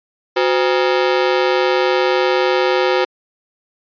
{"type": "ring-modulated tone", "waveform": "sawtooth", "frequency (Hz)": 440, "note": "A4", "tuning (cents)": 0, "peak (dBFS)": -6, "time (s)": [0.36, 3.05], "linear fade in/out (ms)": 10, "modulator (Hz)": 71.7, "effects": ["resampled to 11025 Hz"]}